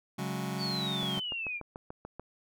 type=chord; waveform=sawtooth; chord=C# suspended fourth; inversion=none; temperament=just; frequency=138.59 / 184.79 / 207.9 Hz; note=C#3 / F#3 / G#3; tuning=0 / -2 / +2 cents; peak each=-33 / -32 / -34 dBFS; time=0.18-1.2 s; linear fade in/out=10 ms
type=exponential sweep; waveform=sine; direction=down; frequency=4597 to 2337 Hz; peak=-33 dBFS; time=0.58-1.61 s; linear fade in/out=50 ms
type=click train; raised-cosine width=1 ms; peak=-27 dBFS; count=9; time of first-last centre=1.03-2.196 s; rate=6.86 Hz
effects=none